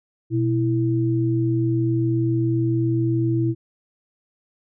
sine tone pair together, 122.18 / 329.6 Hz, B2 / E4, -18 / 0 cents, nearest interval octave + perfect fourth, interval 1718 cents, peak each -20 / -21 dBFS, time 0.3-3.55 s, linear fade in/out 50 ms, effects none

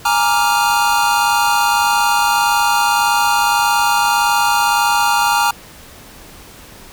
square chord, Bb dominant seventh, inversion third, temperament equal, 830.6 / 932.3 / 1174.7 / 1396.9 Hz, Ab5 / Bb5 / D6 / F6, 0 / 0 / 0 / 0 cents, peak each -18 / -17 / -22 / -19 dBFS, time 0.05-5.51 s, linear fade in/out 5 ms, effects pink hiss -39 dBFS RMS until 6.92 s

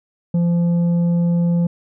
triangle tone with tanh clipping, 171.9 Hz, F3, 27 cents flat, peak -15 dBFS, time 0.34-1.67 s, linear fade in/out 5 ms, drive 10 dB, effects none

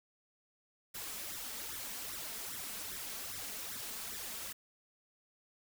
white noise with flanger, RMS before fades -43 dBFS, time 0.94-4.53 s, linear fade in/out 10 ms, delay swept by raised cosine 0.53 to 4.63 ms, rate 2.5 Hz, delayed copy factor +0.8, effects none

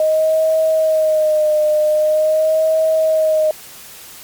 sine tone with vibrato, 622.3 Hz, D#5, in tune, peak -11 dBFS, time 0-3.51 s, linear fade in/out 2 ms, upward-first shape sine, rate 0.44 Hz, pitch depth 39 cents each way, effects white hiss -37 dBFS RMS until 4.23 s + MP3 96 kbps

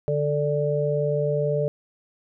harmonic tone, 147 Hz, D3, 2 cents sharp, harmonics 1 / 3 / 4, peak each -25 / -25 / -25 dBFS, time 0.08-1.68 s, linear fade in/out 0 ms, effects none

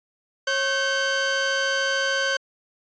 sawtooth tone pair together, 544.5 / 1540 Hz, C#5 / G6, -31 / -31 cents, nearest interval octave + tritone, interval 1800 cents, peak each -22 / -19 dBFS, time 0.47-2.37 s, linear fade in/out 5 ms, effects resampled to 16000 Hz

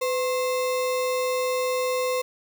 sine tone with sample-and-hold, 505 Hz, B4, 39 cents sharp, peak -22 dBFS, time 0.01-2.22 s, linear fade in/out 10 ms, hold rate 1575 Hz, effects none

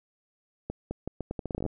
accelerating click train, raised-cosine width 2 ms, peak -19 dBFS, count 15, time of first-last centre 0.7-1.663 s, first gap 210 ms, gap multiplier 0.79, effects none

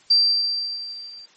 sine tone with level ramp, 4699 Hz, D8, in tune, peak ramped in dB -11 to -39 dBFS, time 0.1-1.26 s, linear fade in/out 10 ms, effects white hiss -54 dBFS RMS until 1.36 s + MP3 32 kbps

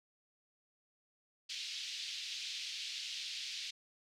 white band-pass noise, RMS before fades -43 dBFS, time 1.49-3.71 s, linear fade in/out 10 ms, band 2700 to 4800 Hz, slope 24 dB/octave, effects none

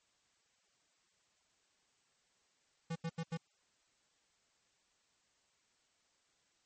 square tone bursts, 164.81 Hz, E3, in tune, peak -37 dBFS, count 4, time 2.9-3.374 s, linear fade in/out 10 ms, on 57 ms, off 82 ms, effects white hiss -75 dBFS RMS until 6.65 s + MP3 32 kbps

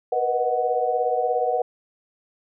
sine chord, B major seventh, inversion third, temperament equal with one note detuned, 477.1 / 493.9 / 622.3 / 740 Hz, A#4 / B4 / D#5 / F#5, +40 / 0 / 0 / 0 cents, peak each -27 / -25 / -28 / -23 dBFS, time 0.12-1.62 s, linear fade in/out 5 ms, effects none

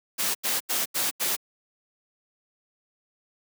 white noise bursts, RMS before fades -26 dBFS, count 5, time 0.18-1.366 s, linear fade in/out 20 ms, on 170 ms, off 84 ms, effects high-pass 200 Hz 12 dB/octave

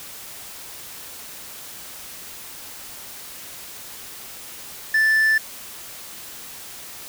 triangle tone, 1760 Hz, A6, in tune, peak -13 dBFS, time 4.94-5.38 s, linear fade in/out 5 ms, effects white hiss -38 dBFS RMS until 7.08 s

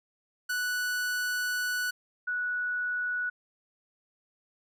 45% pulse / sine tone pair in turn, 1480 / 1471.6 Hz, F#6 / F#6, 0 / -10 cents, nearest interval unison, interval 10 cents, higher first, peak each -28 dBFS, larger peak neither, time 0.49-1.91 / 2.27-3.3 s, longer first, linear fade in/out 10 ms, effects none

